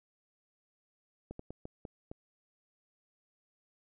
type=slowing click train; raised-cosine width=2 ms; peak=-29 dBFS; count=6; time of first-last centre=1.31-2.115 s; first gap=84 ms; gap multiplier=1.33; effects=none